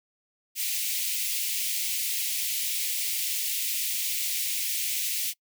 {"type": "high-pass noise", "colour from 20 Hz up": "white", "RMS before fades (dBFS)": -29, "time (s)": [0.55, 5.34], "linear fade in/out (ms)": 50, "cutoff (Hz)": 2100, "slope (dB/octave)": 48, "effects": ["noise-tail reverb RT60 0.1 s tail -25 dB re dry"]}